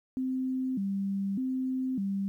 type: tone with vibrato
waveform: sine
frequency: 225.8 Hz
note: A3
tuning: 45 cents sharp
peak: -28 dBFS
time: 0.17-2.28 s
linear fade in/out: 0 ms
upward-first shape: square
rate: 0.83 Hz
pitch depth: 240 cents each way
effects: 11-bit